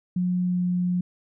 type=tone with pitch glide; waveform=sine; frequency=180.1 to 178.96 Hz; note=F#3 to F3; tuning=-46 to +43 cents; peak=-21 dBFS; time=0.16-1.01 s; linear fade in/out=5 ms; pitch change=-11 cents; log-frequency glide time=0.44-0.62 s; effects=none